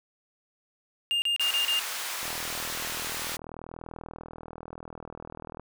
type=tone bursts; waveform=triangle; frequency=2813 Hz; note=F7; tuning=12 cents sharp; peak=-22 dBFS; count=5; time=1.11-1.792 s; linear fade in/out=0 ms; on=110 ms; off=33 ms
type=high-pass noise; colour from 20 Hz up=pink; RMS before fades=-34 dBFS; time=1.4-3.37 s; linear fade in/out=10 ms; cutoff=1100 Hz; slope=12 dB/octave
type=click train; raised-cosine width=1 ms; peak=-26 dBFS; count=137; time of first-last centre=2.23-5.596 s; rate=40.4 Hz
effects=none